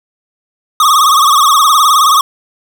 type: tone with vibrato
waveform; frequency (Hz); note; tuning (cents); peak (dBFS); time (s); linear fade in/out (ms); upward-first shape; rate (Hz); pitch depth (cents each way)
square; 1174.7; D6; 0; -6; 0.8-2.21; 2; sine; 19; 130
effects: none